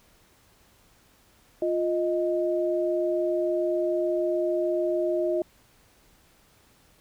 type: tone pair together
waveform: sine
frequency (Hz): 350.8 / 624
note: F4 / D#5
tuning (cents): +8 / +5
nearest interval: minor seventh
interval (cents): 997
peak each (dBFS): -25 / -26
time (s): 1.62-5.42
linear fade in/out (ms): 2
effects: pink hiss -60 dBFS RMS until 7 s